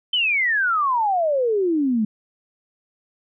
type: exponential sweep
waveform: sine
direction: down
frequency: 3113 to 207.7 Hz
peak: -17 dBFS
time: 0.13-2.05 s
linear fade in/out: 5 ms
effects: none